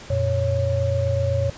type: tone cluster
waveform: sine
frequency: 89.5 / 117.4 / 554 Hz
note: F2 / A#2 / C#5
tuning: +43 / +13 / -1 cents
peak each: -23 dBFS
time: 0.1-1.5 s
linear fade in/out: 5 ms
effects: pink hiss -41 dBFS RMS until 1.57 s + resampled to 16000 Hz